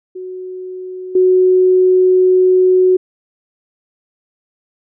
sine tone with level steps, 369.4 Hz, F#4, 3 cents flat, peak -24 / -7 dBFS, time 0.15-2.97 s, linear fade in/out 10 ms, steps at 1.15 s, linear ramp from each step 5 ms, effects none

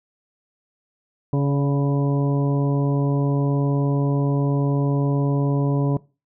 harmonic tone with a mistuned harmonic, 140.7 Hz, C#3, 26 cents sharp, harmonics 1 / 2 / 3 / 4 / 5 / 6 / 7, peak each -18 / -24 / -28 / -32 / -37 / -45 / -35 dBFS, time 1.33-5.97 s, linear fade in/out 2 ms, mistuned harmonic 4, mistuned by +24 cents, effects noise-tail reverb RT60 0.3 s tail -21 dB re dry

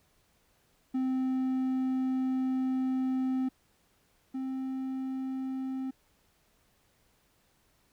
triangle tone pair in turn, 259.9 / 263.1 Hz, C4 / C4, -11 / +10 cents, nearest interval unison, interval 21 cents, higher second, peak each -25 / -30 dBFS, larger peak first, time 0.94-3.49 / 4.34-5.91 s, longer first, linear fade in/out 10 ms, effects pink hiss -69 dBFS RMS until 7.92 s

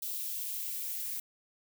violet noise with high-pass filter sweep, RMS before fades -37 dBFS, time 0.02-1.2 s, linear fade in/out 5 ms, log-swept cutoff 3200 to 1700 Hz, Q 1.5, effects none

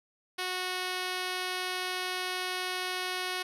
5% pulse tone, 367 Hz, F#4, 14 cents flat, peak -20 dBFS, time 0.38-3.43 s, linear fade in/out 10 ms, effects low-pass 11000 Hz 12 dB/octave

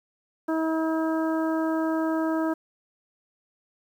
harmonic tone, 320.6 Hz, E4, 48 cents flat, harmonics 1 / 2 / 3 / 4 / 5, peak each -24 / -30 / -34 / -36 / -38 dBFS, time 0.48-2.54 s, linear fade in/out 10 ms, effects 9-bit

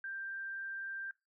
sine tone, 1579 Hz, G6, 12 cents sharp, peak -39 dBFS, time 0.04-1.11 s, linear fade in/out 2 ms, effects noise-tail reverb RT60 0.2 s tail -19 dB re dry

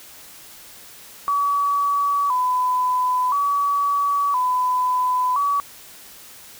sine tone with vibrato, 1069 Hz, C6, 37 cents sharp, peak -17 dBFS, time 1.28-5.6 s, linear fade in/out 0 ms, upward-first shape square, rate 0.49 Hz, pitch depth 110 cents each way, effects white hiss -43 dBFS RMS until 6.59 s

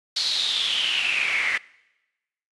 pink noise with band-pass filter sweep, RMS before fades -24 dBFS, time 0.16-1.58 s, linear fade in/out 5 ms, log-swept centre 4400 to 2000 Hz, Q 8.2, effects noise-tail reverb RT60 1.0 s tail -23 dB re dry + resampled to 24000 Hz

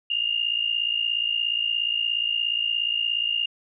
sine tone pair together, 2794 / 2851 Hz, F7 / F7, 0 / +35 cents, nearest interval unison, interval 35 cents, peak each -25 dBFS, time 0.1-3.46 s, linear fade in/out 5 ms, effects none

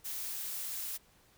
blue noise, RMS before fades -39 dBFS, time 0.04-0.98 s, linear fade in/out 20 ms, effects pink hiss -65 dBFS RMS until 1.37 s

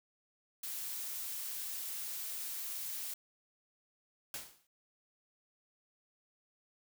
blue noise, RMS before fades -41 dBFS, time 0.63-3.14 s, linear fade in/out 5 ms
white noise with exponential decay, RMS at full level -39 dBFS, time 4.34-4.67 s, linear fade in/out 2 ms, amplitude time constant 70 ms
effects none

